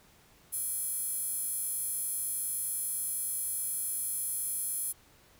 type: tone with high-pass filter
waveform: square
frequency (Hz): 474.9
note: A#4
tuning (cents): +32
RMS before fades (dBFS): -34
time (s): 0.52-4.93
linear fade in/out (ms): 20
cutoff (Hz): 11000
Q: 6.5
effects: pink hiss -61 dBFS RMS until 5.39 s

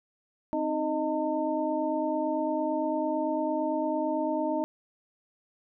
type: tone cluster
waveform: sine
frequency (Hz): 263.3 / 312.2 / 621 / 904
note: C4 / D#4 / D#5 / A5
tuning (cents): +11 / +6 / -3 / +47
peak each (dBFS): -34 / -30 / -30 / -33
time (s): 0.53-4.64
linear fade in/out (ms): 0
effects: none

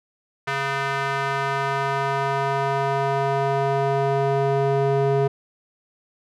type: tone with band-pass filter sweep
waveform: square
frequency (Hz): 137.9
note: C#3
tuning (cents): -9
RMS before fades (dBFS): -22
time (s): 0.47-5.28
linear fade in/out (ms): 10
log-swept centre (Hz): 1600 to 460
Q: 1.3
effects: none

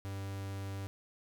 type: tone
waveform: 45% pulse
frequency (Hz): 98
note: G2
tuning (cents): 0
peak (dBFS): -38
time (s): 0.05-0.87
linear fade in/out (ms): 0
effects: none

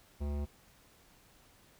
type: tone with hard clipping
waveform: sine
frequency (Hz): 72.3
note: D2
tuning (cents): -27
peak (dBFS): -35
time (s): 0.2-0.46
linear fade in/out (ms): 20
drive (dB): 17
effects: pink hiss -63 dBFS RMS until 1.79 s

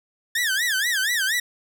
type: tone with vibrato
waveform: sawtooth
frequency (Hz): 1728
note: A6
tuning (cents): -32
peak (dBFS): -17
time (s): 0.35-1.4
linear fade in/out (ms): 5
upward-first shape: sine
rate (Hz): 4.2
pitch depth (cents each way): 230
effects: none

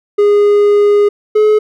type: tone pair in turn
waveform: triangle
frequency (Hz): 411.3 / 426.4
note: G#4 / G#4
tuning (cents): -17 / +46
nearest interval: minor second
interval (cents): 63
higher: second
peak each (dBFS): -4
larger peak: neither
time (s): 0.18-1.09 / 1.35-1.59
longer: first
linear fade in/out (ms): 10
effects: none

